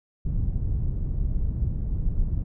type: low-pass noise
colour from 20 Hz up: pink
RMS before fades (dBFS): -25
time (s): 0.25-2.44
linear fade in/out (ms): 10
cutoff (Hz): 110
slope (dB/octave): 12
effects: none